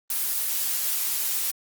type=noise; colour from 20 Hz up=blue; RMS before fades=-26 dBFS; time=0.1-1.51 s; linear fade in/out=2 ms; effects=Opus 24 kbps